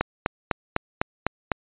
click train, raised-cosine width 0.5 ms, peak -6 dBFS, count 7, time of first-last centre 0.01-1.518 s, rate 3.98 Hz, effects resampled to 8000 Hz

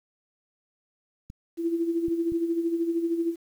clicks, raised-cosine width 5 ms, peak -27 dBFS, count 3, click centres 1.301 / 2.083 / 2.321 s
sine tone with tremolo, 335.1 Hz, E4, 29 cents sharp, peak -21 dBFS, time 1.57-3.36 s, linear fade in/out 50 ms, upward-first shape sine, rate 13 Hz, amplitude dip 60%
effects 9-bit

